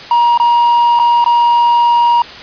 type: tone with dropouts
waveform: triangle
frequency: 949 Hz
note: A#5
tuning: 31 cents sharp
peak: -5 dBFS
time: 0.11-2.22 s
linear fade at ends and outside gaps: 2 ms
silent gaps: 0.376-0.399 / 0.991-0.997 / 1.243-1.261 s
effects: white hiss -30 dBFS RMS until 2.42 s + resampled to 11025 Hz